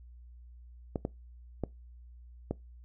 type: clicks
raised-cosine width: 2 ms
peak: -18 dBFS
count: 4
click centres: 0.958 / 1.051 / 1.637 / 2.51 s
effects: noise-tail reverb RT60 0.2 s tail -22 dB re dry + added 60 Hz sine -49 dBFS peak until 2.84 s